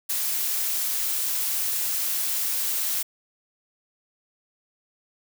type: noise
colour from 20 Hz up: blue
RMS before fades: -26 dBFS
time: 0.09-3.03 s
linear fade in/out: 10 ms
effects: none